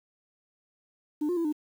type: tone with pitch steps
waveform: sine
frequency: 299.7 / 355.4 / 334.4 / 301.7 Hz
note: D4 / F4 / E4 / D4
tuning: +35 / +30 / +25 / +47 cents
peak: -23 dBFS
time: 1.21-1.526 s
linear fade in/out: 10 ms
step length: 79 ms
effects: tanh soft clip ceiling -24 dBFS + 9-bit